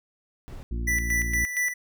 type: noise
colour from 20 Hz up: brown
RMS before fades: -39 dBFS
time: 0.48-0.63 s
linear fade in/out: 0 ms
type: harmonic tone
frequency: 57.8 Hz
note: A#1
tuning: 14 cents flat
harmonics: 1 / 2 / 3 / 4 / 5 / 6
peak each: -27 / -38 / -43 / -39 / -45 / -44 dBFS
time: 0.71-1.45 s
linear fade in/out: 5 ms
type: tone with tremolo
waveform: square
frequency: 1975.5 Hz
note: B6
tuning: in tune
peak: -23 dBFS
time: 0.87-1.74 s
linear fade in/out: 10 ms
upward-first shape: square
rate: 4.3 Hz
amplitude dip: 60%
effects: none